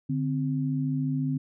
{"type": "tone pair together", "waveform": "sine", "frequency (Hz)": [146.83, 261], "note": ["D3", "C4"], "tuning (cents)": [0, -4], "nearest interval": "minor seventh", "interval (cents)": 996, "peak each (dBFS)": [-27, -28], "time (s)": [0.09, 1.38], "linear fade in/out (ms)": 10, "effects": []}